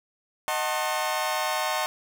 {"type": "chord", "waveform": "sawtooth", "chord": "D# diminished seventh", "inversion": "none", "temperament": "just", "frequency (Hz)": [622.3, 746.7, 896, 1075.3], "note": ["D#5", "F#5", "A5", "C6"], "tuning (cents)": [0, 16, 31, 47], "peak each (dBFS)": -27, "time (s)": [0.48, 1.86], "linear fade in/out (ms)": 0, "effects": []}